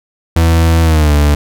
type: tone with pitch glide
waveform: 40% pulse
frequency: 82.41 to 73.42 Hz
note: E2 to D2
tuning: 0 to 0 cents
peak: -6 dBFS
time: 0.36-1.35 s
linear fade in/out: 5 ms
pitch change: -200 cents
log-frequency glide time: 0.82-1.13 s
effects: none